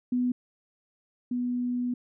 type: tone pair in turn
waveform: sine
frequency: 247.9 / 245.9 Hz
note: B3 / B3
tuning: +7 / -7 cents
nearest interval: unison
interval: 14 cents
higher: first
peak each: -23 / -26 dBFS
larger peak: first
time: 0.12-0.32 / 1.31-1.94 s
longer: second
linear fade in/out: 5 ms
effects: none